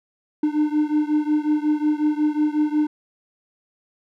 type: beating tone pair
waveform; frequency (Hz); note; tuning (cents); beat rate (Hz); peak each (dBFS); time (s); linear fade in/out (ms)
triangle; 299.7 / 305.2; D4 / D#4; +35 / -33; 5.5; -18 / -20; 0.43-2.87; 5
effects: none